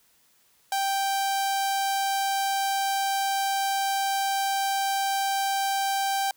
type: tone with notch filter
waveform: sawtooth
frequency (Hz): 784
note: G5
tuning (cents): 0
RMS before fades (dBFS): -26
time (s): 0.72-6.31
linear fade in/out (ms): 2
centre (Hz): 2000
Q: 1.6
effects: white hiss -63 dBFS RMS until 6.36 s